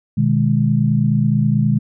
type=chord; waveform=sine; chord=G# minor; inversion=first; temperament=equal with one note detuned; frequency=123.47 / 152.89 / 207.7 Hz; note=B2 / D#3 / G#3; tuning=0 / -30 / 0 cents; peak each=-17 dBFS; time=0.17-1.79 s; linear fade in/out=10 ms; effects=none